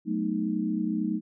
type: chord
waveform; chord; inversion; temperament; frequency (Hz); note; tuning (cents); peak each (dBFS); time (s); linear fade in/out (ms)
sine; B dominant seventh; second; equal with one note detuned; 185 / 217.9 / 246.9 / 311.1; F#3 / A3 / B3 / D#4; 0 / -17 / 0 / 0; -32 / -29 / -35 / -30; 0.05-1.21; 50
effects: none